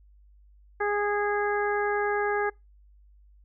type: harmonic tone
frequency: 412.1 Hz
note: G#4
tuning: 13 cents flat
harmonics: 1 / 2 / 3 / 4 / 5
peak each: -27 / -30 / -34 / -31 / -38 dBFS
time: 0.8-2.5 s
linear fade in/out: 10 ms
effects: noise-tail reverb RT60 0.2 s tail -25 dB re dry + added 50 Hz sine -53 dBFS peak until 3.44 s